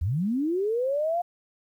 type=linear sweep; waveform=sine; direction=up; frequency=70.7 to 714 Hz; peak=-23 dBFS; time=0.01-1.22 s; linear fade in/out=10 ms; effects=10-bit